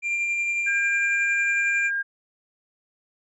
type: tone with tremolo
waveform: triangle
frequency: 2383 Hz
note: D7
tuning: 25 cents sharp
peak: -20 dBFS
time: 0.02-1.91 s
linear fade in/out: 50 ms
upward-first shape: sine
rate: 11 Hz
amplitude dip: 25%
type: tone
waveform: sine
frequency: 1611 Hz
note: G6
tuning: 47 cents sharp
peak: -23 dBFS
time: 0.66-2.03 s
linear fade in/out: 20 ms
effects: resampled to 24000 Hz